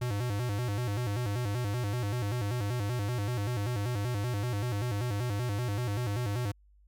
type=tone with vibrato; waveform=square; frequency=112 Hz; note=A2; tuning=31 cents sharp; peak=-30 dBFS; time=0.01-6.52 s; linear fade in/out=10 ms; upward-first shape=square; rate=5.2 Hz; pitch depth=170 cents each way; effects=added 50 Hz sine -58 dBFS peak until 6.87 s